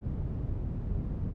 white low-pass noise, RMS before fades -33 dBFS, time 0.01-1.34 s, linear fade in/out 50 ms, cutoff 120 Hz, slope 12 dB/octave, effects none

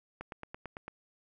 click train, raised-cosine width 0.5 ms, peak -26 dBFS, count 7, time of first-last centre 0.21-0.88 s, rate 8.95 Hz, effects none

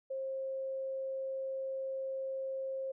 sine tone, 533 Hz, C5, 32 cents sharp, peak -35 dBFS, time 0.1-2.92 s, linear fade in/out 10 ms, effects none

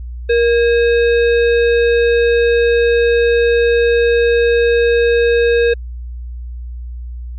sine tone with sample-and-hold, 470 Hz, A#4, 14 cents sharp, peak -9 dBFS, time 0.29-5.74 s, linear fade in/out 10 ms, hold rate 2100 Hz, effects added 60 Hz sine -24 dBFS peak until 7.38 s + resampled to 8000 Hz

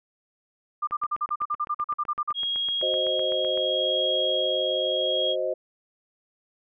sine tone bursts, 1198 Hz, D6, 34 cents sharp, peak -23 dBFS, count 16, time 0.82-2.328 s, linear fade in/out 10 ms, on 53 ms, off 44 ms
click train, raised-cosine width 0.5 ms, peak -26 dBFS, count 22, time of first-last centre 0.91-3.575 s, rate 7.88 Hz
sine tone with tremolo, 3279 Hz, G#7, 23 cents flat, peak -24 dBFS, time 2.34-5.36 s, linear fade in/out 50 ms, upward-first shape sine, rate 0.72 Hz, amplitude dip 30%
sine chord, C diminished, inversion second, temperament equal, 370 / 523.3 / 622.3 Hz, Gb4 / C5 / Eb5, 0 / 0 / 0 cents, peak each -32 / -27 / -28 dBFS, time 2.82-5.54 s, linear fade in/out 10 ms
effects none

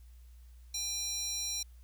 square tone with high-pass filter, 805 Hz, G5, 46 cents sharp, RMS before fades -36 dBFS, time 0.74-1.63 s, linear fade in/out 5 ms, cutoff 4900 Hz, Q 5.8, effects added 60 Hz sine -51 dBFS peak until 1.83 s + white hiss -70 dBFS RMS until 1.83 s

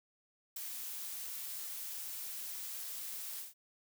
blue noise with ADSR envelope, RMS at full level -39 dBFS, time 0.56-3.54 s, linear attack 8 ms, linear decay 4 ms, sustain -4 dB, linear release 150 ms, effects none

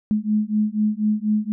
sine beating tone pair, 210.6 / 214.7 Hz, G#3 / A3, +24 / -42 cents, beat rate 4.1 Hz, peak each -21 dBFS, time 0.11-1.52 s, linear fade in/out 0 ms, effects none

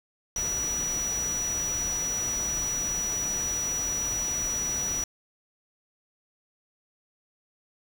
sine tone in noise, 5850 Hz, F#8, 21 cents flat, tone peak -27 dBFS, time 0.36-5.04 s, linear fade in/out 2 ms, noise pink, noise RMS -37 dBFS, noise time 0.36-5.04 s, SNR +7 dB, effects none

